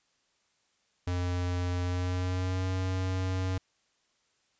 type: tone with pitch glide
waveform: square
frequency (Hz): 89.2 to 93.2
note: F2 to F#2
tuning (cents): +37 to +13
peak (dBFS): -29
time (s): 1.07-3.58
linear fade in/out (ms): 5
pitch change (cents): +76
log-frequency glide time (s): 1.84-2.66
effects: white hiss -72 dBFS RMS until 4.59 s + resampled to 16000 Hz